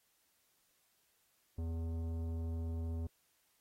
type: tone with tanh clipping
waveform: sine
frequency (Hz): 82.41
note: E2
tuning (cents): 0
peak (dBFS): -38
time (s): 1.58-3.07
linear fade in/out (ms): 5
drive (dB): 14
effects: white hiss -75 dBFS RMS until 3.6 s + AAC 48 kbps